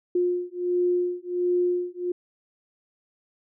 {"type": "beating tone pair", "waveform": "sine", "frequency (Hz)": [355.3, 356.7], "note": ["F4", "F4"], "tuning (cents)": [30, 37], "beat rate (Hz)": 1.4, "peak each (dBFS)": -25, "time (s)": [0.15, 2.12], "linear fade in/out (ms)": 5, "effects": []}